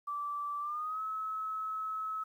sine tone with pitch glide, 1164 to 1291.5 Hz, D6 to E6, -16 to -36 cents, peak -34 dBFS, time 0.07-2.24 s, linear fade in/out 10 ms, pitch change +180 cents, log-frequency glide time 0.6-1.01 s, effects 11-bit

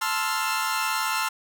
sawtooth chord, F major seventh, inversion first, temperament equal, 880 / 1046.5 / 1318.5 / 1396.9 Hz, A5 / C6 / E6 / F6, 0 / 0 / 0 / 0 cents, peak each -26 dBFS, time 0.01-1.29 s, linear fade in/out 10 ms, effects none

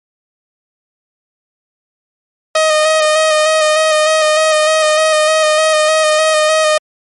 sawtooth tone with vibrato, 622.3 Hz, D#5, in tune, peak -5 dBFS, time 2.55-6.78 s, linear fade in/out 5 ms, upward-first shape square, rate 3.3 Hz, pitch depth 21 cents each way, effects MP3 48 kbps

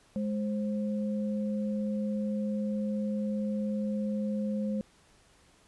sine tone pair together, 208.9 / 526.4 Hz, G#3 / C5, +10 / +10 cents, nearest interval octave + major third, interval 1600 cents, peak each -29 / -37 dBFS, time 0.16-4.81 s, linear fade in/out 0 ms, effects pink hiss -62 dBFS RMS until 5.67 s + resampled to 24000 Hz

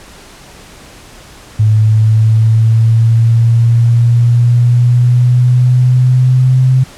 sine linear sweep, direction up, 107.6 to 129.9 Hz, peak -5 dBFS, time 1.59-6.84 s, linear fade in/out 10 ms, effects pink hiss -36 dBFS RMS until 6.97 s + low-pass 10000 Hz 12 dB/octave

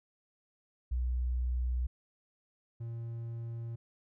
sine / triangle tone pair in turn, 61.74 / 116.01 Hz, B1 / A#2, 0 / -8 cents, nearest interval major seventh, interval 1092 cents, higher second, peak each -29 / -35 dBFS, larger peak first, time 0.91-1.87 / 2.8-3.76 s, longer neither, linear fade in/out 10 ms, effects none

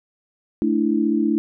sine chord, A suspended fourth, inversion none, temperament equal, 220 / 293.7 / 329.6 Hz, A3 / D4 / E4, 0 / 0 / 0 cents, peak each -21 dBFS, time 0.62-1.38 s, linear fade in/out 0 ms, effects none

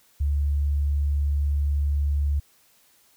sine tone, 71.9 Hz, D2, 36 cents flat, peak -20 dBFS, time 0.2-2.4 s, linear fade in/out 10 ms, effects white hiss -60 dBFS RMS until 3.16 s

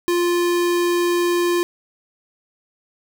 square tone, 349.2 Hz, F4, in tune, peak -17 dBFS, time 0.08-1.63 s, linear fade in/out 0 ms, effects none

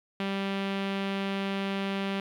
sawtooth tone with low-pass filter, 196 Hz, G3, in tune, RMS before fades -31 dBFS, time 0.2-2.2 s, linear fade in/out 2 ms, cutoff 3100 Hz, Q 2.2, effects 10-bit

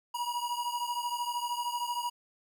square beating tone pair, 958 / 971 Hz, A#5 / B5, +47 / -30 cents, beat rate 13 Hz, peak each -34 / -37 dBFS, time 0.14-2.1 s, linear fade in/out 10 ms, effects none

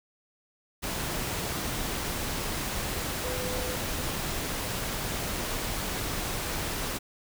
sine tone in noise, 503 Hz, B4, 32 cents sharp, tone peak -35 dBFS, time 3.23-3.77 s, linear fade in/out 20 ms, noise pink, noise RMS -32 dBFS, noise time 0.82-6.99 s, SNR -6 dB, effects none

